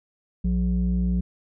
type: tone pair together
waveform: sine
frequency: 60.3 / 180.7 Hz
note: B1 / F#3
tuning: -41 / -41 cents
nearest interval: octave + perfect fifth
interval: 1900 cents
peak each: -21 dBFS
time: 0.44-1.21 s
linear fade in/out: 10 ms
effects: tanh soft clip ceiling -17 dBFS